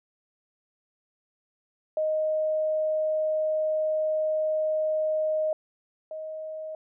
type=tone pair in turn; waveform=sine; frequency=622.3 / 627.4 Hz; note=D#5 / D#5; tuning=0 / +14 cents; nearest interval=unison; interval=14 cents; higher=second; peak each=-23 / -33 dBFS; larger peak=first; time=1.97-5.53 / 6.11-6.75 s; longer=first; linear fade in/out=2 ms; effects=none